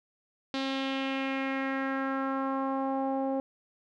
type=tone with low-pass filter sweep; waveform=sawtooth; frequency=268.9 Hz; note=C4; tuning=47 cents sharp; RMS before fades=-31 dBFS; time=0.54-3.4 s; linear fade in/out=0 ms; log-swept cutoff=4000 to 660 Hz; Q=2.8; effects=none